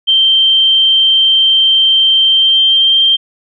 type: tone with pitch glide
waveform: sine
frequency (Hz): 3136 to 3163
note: G7 to G7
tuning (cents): 0 to +15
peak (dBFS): -6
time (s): 0.07-3.17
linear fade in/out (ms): 20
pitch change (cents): +15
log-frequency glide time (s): 2.27-2.97
effects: none